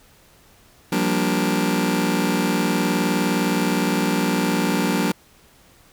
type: chord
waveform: sawtooth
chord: G minor seventh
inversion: third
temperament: just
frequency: 176.4 / 196 / 235.2 / 294 Hz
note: F3 / G3 / Bb3 / D4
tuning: +18 / 0 / +16 / +2 cents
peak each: -20 dBFS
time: 0.92-5.12 s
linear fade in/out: 5 ms
effects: pink hiss -53 dBFS RMS until 5.92 s